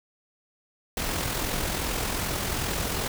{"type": "noise with amplitude modulation", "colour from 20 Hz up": "pink", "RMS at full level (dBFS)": -27, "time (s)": [0.97, 3.08], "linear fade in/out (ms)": 2, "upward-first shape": "sine", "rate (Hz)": 42.6, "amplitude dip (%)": 40, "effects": []}